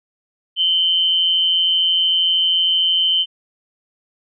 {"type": "tone pair together", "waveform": "sine", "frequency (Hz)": [2915, 3088], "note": ["F#7", "G7"], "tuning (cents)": [-26, -27], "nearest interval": "minor second", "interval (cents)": 99, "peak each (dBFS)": [-22, -14], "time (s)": [0.56, 3.26], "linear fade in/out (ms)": 50, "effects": []}